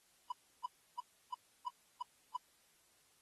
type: tone bursts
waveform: triangle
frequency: 987.8 Hz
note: B5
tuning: in tune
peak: -34 dBFS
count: 7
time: 0.3-2.367 s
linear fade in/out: 5 ms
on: 21 ms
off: 320 ms
effects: white hiss -71 dBFS RMS until 3.21 s + AAC 32 kbps